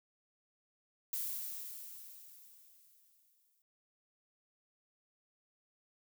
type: noise with exponential decay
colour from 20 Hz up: violet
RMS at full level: -37 dBFS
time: 1.13-3.62 s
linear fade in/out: 1 ms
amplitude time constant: 540 ms
effects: none